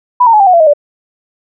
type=tone with pitch steps; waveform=sine; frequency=987.8 / 916.3 / 850.1 / 788.6 / 731.5 / 678.6 / 629.5 / 584 Hz; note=B5 / A#5 / G#5 / G5 / F#5 / F5 / D#5 / D5; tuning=0 / -30 / +40 / +10 / -20 / -50 / +20 / -10 cents; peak=-3 dBFS; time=0.2-0.736 s; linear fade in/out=10 ms; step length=67 ms; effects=none